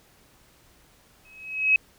sine tone with exponential growth, 2557 Hz, D#7, 47 cents sharp, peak -13 dBFS, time 1.25-1.76 s, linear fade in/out 2 ms, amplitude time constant 110 ms, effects pink hiss -58 dBFS RMS until 1.98 s

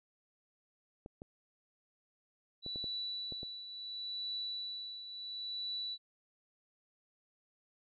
clicks, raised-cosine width 2 ms, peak -33 dBFS, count 7, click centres 1.061 / 1.219 / 2.663 / 2.759 / 2.842 / 3.323 / 3.431 s
sine tone with tremolo, 3951 Hz, B7, in tune, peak -36 dBFS, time 2.62-5.98 s, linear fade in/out 50 ms, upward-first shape triangle, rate 0.72 Hz, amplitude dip 65%
effects none

